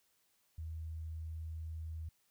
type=tone; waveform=sine; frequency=80.1 Hz; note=E2; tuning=49 cents flat; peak=-40 dBFS; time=0.58-2.09 s; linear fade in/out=5 ms; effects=white hiss -75 dBFS RMS until 2.3 s